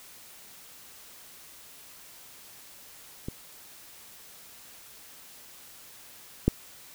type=clicks; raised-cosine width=3 ms; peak=-20 / -7 dBFS; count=2; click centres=3.285 / 6.48 s; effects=white hiss -50 dBFS RMS until 6.94 s